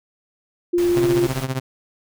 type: tone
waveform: sine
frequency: 349.2 Hz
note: F4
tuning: in tune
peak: -15 dBFS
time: 0.73-1.27 s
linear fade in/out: 10 ms
type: noise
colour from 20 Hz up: pink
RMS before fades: -33 dBFS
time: 0.78-1.44 s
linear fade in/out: 2 ms
type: tone with tremolo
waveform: sawtooth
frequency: 131.2 Hz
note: C3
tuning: 5 cents sharp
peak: -15 dBFS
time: 0.96-1.6 s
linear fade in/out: 10 ms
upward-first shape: triangle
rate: 15 Hz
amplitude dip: 90%
effects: none